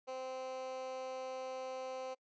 15% pulse tone with high-pass filter, 259.6 Hz, C4, 13 cents flat, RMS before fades -43 dBFS, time 0.07-2.15 s, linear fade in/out 20 ms, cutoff 540 Hz, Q 2.9, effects noise-tail reverb RT60 0.1 s tail -26 dB re dry + resampled to 16000 Hz

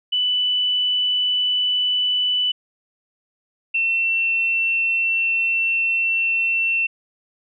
sine tone pair in turn, 2983 / 2699 Hz, F#7 / E7, +13 / +40 cents, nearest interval major second, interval 173 cents, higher first, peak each -17 dBFS, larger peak neither, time 0.12-2.52 / 3.74-6.87 s, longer second, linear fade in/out 10 ms, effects none

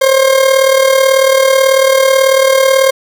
40% pulse tone with amplitude modulation, 533 Hz, C5, 32 cents sharp, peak -3 dBFS, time 0.01-2.91 s, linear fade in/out 10 ms, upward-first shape sine, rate 38.2 Hz, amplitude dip 60%, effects none

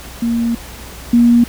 sine tone pair in turn, 233.1 / 237.3 Hz, A#3 / A#3, 0 / +31 cents, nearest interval unison, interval 31 cents, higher second, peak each -13 / -6 dBFS, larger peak second, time 0.22-0.55 / 1.13-1.44 s, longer first, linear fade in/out 5 ms, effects added 60 Hz sine -34 dBFS peak until 1.48 s + pink hiss -34 dBFS RMS until 1.48 s

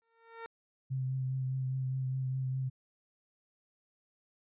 15% pulse tone with exponential growth, 457.5 Hz, A#4, 32 cents flat, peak -33 dBFS, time 0.02-0.46 s, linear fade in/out 0 ms, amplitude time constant 94 ms
sine tone with vibrato, 130.9 Hz, C3, 1 cent sharp, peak -31 dBFS, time 0.9-2.7 s, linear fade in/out 20 ms, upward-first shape triangle, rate 4.9 Hz, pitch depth 24 cents each way
effects resampled to 8000 Hz

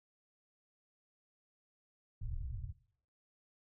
pink low-pass noise, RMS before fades -41 dBFS, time 2.21-2.73 s, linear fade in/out 10 ms, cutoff 130 Hz, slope 96 dB/octave, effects noise-tail reverb RT60 0.6 s tail -19 dB re dry

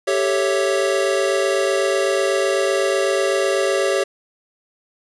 square chord, A dominant seventh, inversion third, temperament equal, 392 / 440 / 554.4 / 659.3 Hz, G4 / A4 / C#5 / E5, 0 / 0 / 0 / 0 cents, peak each -21 / -27 / -21 / -27 dBFS, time 0.07-4.04 s, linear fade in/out 10 ms, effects resampled to 24000 Hz + 8-bit

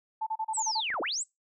sine tone bursts, 880 Hz, A5, in tune, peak -28 dBFS, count 7, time 0.21-0.807 s, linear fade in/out 10 ms, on 57 ms, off 33 ms
sine linear two-way sweep, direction down then up, 8372 to 266.4 to 8372 Hz, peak -29 dBFS, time 0.53-1.24 s, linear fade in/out 20 ms, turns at 1.01 s
clicks, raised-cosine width 0.5 ms, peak -31 dBFS, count 2, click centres 0.903 / 0.942 s
effects noise-tail reverb RT60 0.2 s tail -25 dB re dry

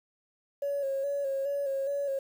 sine tone with vibrato, 554.4 Hz, C#5, in tune, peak -27 dBFS, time 0.62-2.19 s, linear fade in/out 5 ms, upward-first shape square, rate 2.4 Hz, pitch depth 34 cents each way, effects tanh soft clip ceiling -24 dBFS + 9-bit

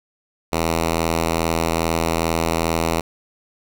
5% pulse tone, 82.41 Hz, E2, in tune, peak -7 dBFS, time 0.52-3.01 s, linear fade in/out 10 ms, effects none

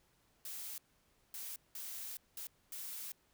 blue noise bursts at uneven times, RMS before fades -45 dBFS, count 5, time 0.45-0.78 / 1.34-1.56 / 1.75-2.17 / 2.37-2.47 / 2.72-3.12 s, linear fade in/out 2 ms, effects pink hiss -73 dBFS RMS until 3.33 s

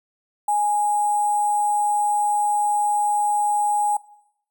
sine tone with sample-and-hold, 830.6 Hz, G#5, in tune, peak -17 dBFS, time 0.48-3.97 s, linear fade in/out 5 ms, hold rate 8820 Hz, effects noise-tail reverb RT60 0.8 s tail -21 dB re dry

